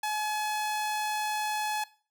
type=tone; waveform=sawtooth; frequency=850 Hz; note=G#5; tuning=40 cents sharp; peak=-25 dBFS; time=0.03-1.84 s; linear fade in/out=5 ms; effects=noise-tail reverb RT60 0.4 s tail -19 dB re dry